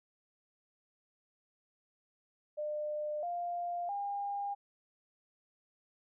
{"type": "tone with pitch steps", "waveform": "sine", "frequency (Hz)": [601, 699, 806], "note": ["D5", "F5", "G5"], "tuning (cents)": [40, 1, 48], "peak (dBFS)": -34, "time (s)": [2.57, 4.55], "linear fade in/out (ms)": 20, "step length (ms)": 660, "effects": []}